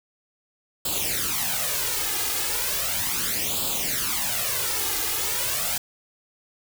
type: noise with flanger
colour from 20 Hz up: white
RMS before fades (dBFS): -26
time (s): 0.85-5.78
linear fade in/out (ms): 5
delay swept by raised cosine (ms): 0.25 to 2.45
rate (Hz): 0.36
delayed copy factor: +0.75
effects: none